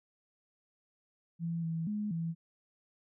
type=tone with pitch steps; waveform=sine; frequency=167.4 / 163.7 / 209.4 / 165.5 Hz; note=E3 / E3 / G#3 / E3; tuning=+27 / -12 / +15 / +7 cents; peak=-32 dBFS; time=1.39-2.35 s; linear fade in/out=50 ms; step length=240 ms; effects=none